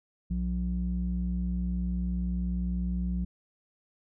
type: tone with low-pass filter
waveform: square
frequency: 60.2 Hz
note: B1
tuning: 44 cents flat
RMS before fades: -30 dBFS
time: 0.3-3.25 s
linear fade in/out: 10 ms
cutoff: 160 Hz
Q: 6.3
effects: none